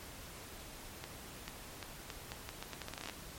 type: accelerating click train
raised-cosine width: 0.2 ms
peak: -24 dBFS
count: 18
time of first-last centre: 1.04-3.097 s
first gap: 440 ms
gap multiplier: 0.79
effects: pink hiss -50 dBFS RMS until 3.38 s + MP3 64 kbps